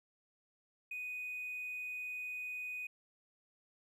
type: tone with hard clipping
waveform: triangle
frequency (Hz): 2489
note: D#7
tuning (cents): 0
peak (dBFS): -40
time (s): 0.91-2.87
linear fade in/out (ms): 5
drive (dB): 4
effects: none